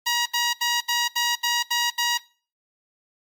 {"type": "tone bursts", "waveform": "10% pulse", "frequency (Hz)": 954, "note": "A#5", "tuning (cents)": 40, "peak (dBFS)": -12, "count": 8, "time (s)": [0.06, 2.178], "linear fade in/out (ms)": 10, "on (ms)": 200, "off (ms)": 74, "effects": ["noise-tail reverb RT60 0.4 s tail -22 dB re dry", "Opus 24 kbps"]}